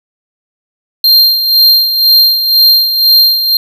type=tone with tremolo; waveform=square; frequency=4186 Hz; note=C8; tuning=in tune; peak=-3 dBFS; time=1.04-3.57 s; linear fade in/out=2 ms; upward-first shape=sine; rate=2 Hz; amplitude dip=60%; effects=none